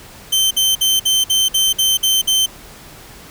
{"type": "tone bursts", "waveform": "sawtooth", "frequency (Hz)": 3100, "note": "G7", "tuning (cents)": -20, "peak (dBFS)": -9, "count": 9, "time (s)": [0.32, 2.462], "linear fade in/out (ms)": 10, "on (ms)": 190, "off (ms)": 54, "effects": ["pink hiss -39 dBFS RMS until 3.3 s"]}